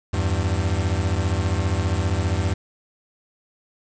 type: beating tone pair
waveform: 40% pulse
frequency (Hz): 82.8 / 97.8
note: E2 / G2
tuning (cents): +8 / -4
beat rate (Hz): 15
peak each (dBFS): -22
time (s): 0.13-2.54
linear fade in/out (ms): 10
effects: resampled to 16000 Hz + 7-bit